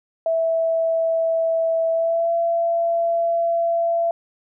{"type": "tone with pitch glide", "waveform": "sine", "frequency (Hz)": [656, 675.2], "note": ["E5", "E5"], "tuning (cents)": [-9, 41], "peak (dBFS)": -17, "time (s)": [0.26, 4.11], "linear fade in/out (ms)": 2, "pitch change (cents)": 50, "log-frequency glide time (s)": [1.91, 2.33], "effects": []}